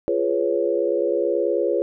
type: chord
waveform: sine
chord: C# dominant seventh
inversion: first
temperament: equal with one note detuned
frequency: 346.2 / 415.3 / 493.9 / 554.4 Hz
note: E#4 / G#4 / B4 / C#5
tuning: -15 / 0 / 0 / 0 cents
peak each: -24 dBFS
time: 0.08-1.82 s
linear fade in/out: 0 ms
effects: none